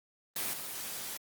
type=noise with level steps; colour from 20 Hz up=white; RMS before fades=-34 / -40 dBFS; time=0.36-1.17 s; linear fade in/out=2 ms; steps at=0.53 s; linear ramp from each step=5 ms; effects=high-pass 100 Hz 12 dB/octave + Opus 24 kbps